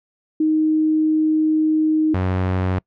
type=tone pair in turn; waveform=sine / sawtooth; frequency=311.8 / 92.7 Hz; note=D#4 / F#2; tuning=+4 / +4 cents; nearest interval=octave + major sixth; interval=2100 cents; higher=first; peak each=-14 dBFS; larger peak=neither; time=0.4-2.14 / 2.14-2.79 s; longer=first; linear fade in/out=5 ms; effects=noise-tail reverb RT60 0.1 s tail -26 dB re dry + low-pass 2000 Hz 12 dB/octave